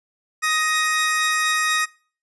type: tone pair together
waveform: sawtooth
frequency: 1252 / 1875.9 Hz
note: D#6 / A#6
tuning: +10 / +10 cents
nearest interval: perfect fifth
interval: 700 cents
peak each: -18 dBFS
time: 0.42-1.86 s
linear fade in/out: 20 ms
effects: noise-tail reverb RT60 0.4 s tail -21 dB re dry + resampled to 24000 Hz

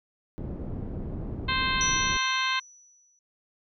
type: low-pass noise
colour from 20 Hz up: pink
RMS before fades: -34 dBFS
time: 0.38-2.17 s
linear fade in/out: 0 ms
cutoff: 350 Hz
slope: 12 dB/octave
type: harmonic tone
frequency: 522 Hz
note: C5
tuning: 4 cents flat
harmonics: 2 / 3 / 4 / 5 / 6 / 7 / 8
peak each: -29 / -31 / -32 / -33 / -34 / -34 / -35 dBFS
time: 1.48-2.6 s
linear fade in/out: 10 ms
type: tone with exponential decay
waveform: sine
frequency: 5920 Hz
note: F#8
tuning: in tune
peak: -24 dBFS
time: 1.81-3.19 s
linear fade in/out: 1 ms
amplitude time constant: 300 ms
effects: none

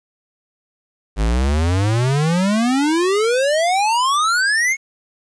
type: exponential sweep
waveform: square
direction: up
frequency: 50 to 2217 Hz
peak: -15 dBFS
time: 1.16-4.77 s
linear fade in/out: 50 ms
effects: resampled to 22050 Hz + 8-bit

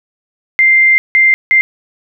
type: tone bursts at uneven times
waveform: sine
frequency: 2093 Hz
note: C7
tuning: in tune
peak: -5 dBFS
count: 3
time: 0.59-0.98 / 1.15-1.34 / 1.51-1.61 s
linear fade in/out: 0 ms
effects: none

